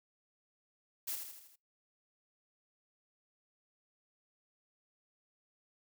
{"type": "noise with echo", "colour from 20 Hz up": "blue", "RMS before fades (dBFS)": -38, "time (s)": [1.07, 1.16], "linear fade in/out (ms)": 10, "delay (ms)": 80, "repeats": 5, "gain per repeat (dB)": -5, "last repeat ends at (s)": 1.56, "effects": ["noise-tail reverb RT60 0.2 s tail -23 dB re dry"]}